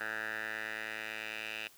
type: tone with band-pass filter sweep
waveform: 10% pulse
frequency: 109.1 Hz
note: A2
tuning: 14 cents flat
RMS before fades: -40 dBFS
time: 0-1.68 s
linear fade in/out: 10 ms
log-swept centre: 1600 to 2600 Hz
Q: 3.8
effects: white hiss -60 dBFS RMS until 1.77 s